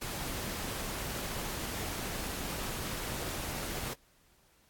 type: noise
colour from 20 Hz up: pink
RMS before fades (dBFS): -38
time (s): 0.01-3.94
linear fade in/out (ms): 10
effects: pink hiss -66 dBFS RMS until 4.69 s + AAC 64 kbps